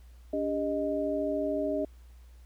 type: tone cluster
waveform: sine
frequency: 287.1 / 400.6 / 621 Hz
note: D4 / G4 / D#5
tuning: -39 / +38 / -3 cents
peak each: -32 / -34 / -30 dBFS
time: 0.33-1.85 s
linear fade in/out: 5 ms
effects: added 60 Hz sine -49 dBFS peak until 2.45 s + pink hiss -66 dBFS RMS until 2.45 s